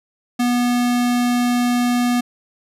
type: tone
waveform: square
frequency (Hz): 243.7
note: B3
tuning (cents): -23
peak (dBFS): -16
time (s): 0.39-2.21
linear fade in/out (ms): 10
effects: resampled to 32000 Hz